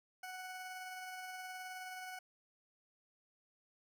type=tone with tremolo; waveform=20% pulse; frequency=741 Hz; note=F#5; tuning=2 cents sharp; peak=-39 dBFS; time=0.23-2.19 s; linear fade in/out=5 ms; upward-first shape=sine; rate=19 Hz; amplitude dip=25%; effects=none